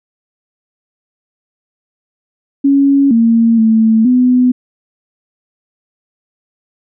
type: tone with pitch steps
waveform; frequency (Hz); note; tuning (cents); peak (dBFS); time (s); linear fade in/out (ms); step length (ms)
sine; 277.9 / 229.2 / 222.2 / 250.5; C#4 / A#3 / A3 / B3; +4 / -29 / +17 / +25; -6; 2.64-4.52; 10; 470
effects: none